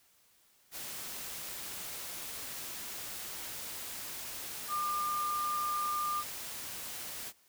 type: tone in noise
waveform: sine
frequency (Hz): 1200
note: D6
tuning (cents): +37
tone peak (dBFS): -31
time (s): 4.68-6.24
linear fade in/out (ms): 50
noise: white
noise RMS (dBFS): -42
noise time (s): 0.71-7.33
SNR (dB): +8
effects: white hiss -67 dBFS RMS until 7.48 s